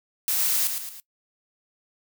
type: noise with echo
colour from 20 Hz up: blue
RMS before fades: -24 dBFS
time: 0.28-0.67 s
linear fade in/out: 0 ms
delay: 110 ms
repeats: 3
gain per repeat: -6 dB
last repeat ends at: 1 s
effects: noise-tail reverb RT60 0.1 s tail -20 dB re dry